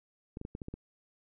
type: clicks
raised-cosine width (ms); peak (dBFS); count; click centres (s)
3; -27; 7; 0.371 / 0.414 / 0.451 / 0.551 / 0.618 / 0.684 / 0.74
effects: none